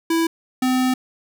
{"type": "tone pair in turn", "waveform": "square", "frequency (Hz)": [329.6, 256], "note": ["E4", "C4"], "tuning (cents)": [0, -38], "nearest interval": "major third", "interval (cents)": 438, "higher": "first", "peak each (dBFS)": -17, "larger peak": "neither", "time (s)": [[0.1, 0.27], [0.62, 0.94]], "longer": "second", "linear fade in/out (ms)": 5, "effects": []}